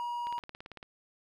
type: tone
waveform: triangle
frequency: 957 Hz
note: A#5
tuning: 45 cents sharp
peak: -31 dBFS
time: 0-0.39 s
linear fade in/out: 0 ms
type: click train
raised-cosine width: 0.3 ms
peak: -29 dBFS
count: 11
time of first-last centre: 0.27-0.829 s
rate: 17.9 Hz
effects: none